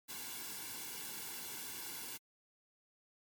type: noise with comb filter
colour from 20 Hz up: white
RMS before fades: -45 dBFS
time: 0.08-2.18 s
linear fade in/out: 20 ms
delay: 1.6 ms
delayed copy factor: -0.75
effects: MP3 96 kbps